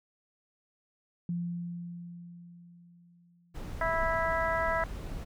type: tone with exponential decay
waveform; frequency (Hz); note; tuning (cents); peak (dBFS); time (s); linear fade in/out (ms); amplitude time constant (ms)
sine; 173.1; F3; -15; -29; 1.29-3.92; 2; 570
type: noise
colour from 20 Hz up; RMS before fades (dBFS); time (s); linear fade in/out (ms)
brown; -38; 3.54-5.25; 20
type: harmonic tone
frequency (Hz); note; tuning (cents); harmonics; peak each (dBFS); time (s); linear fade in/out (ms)
328.2; E4; -8; 2 / 3 / 4 / 5 / 6; -31 / -33 / -34 / -35 / -36; 3.81-4.84; 2
effects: none